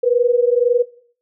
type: tone pair together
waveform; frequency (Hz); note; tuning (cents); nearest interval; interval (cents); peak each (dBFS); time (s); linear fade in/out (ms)
sine; 476.9 / 498.8; A#4 / B4; +39 / +17; minor second; 78; -15; 0.03-0.83; 10
effects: noise-tail reverb RT60 0.5 s tail -18 dB re dry